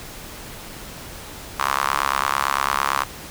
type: tone with high-pass filter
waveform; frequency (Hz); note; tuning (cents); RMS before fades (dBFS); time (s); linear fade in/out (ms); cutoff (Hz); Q
sawtooth; 68.9; C#2; -10; -22; 1.59-3.04; 10; 1100; 4.1
effects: pink hiss -37 dBFS RMS until 3.3 s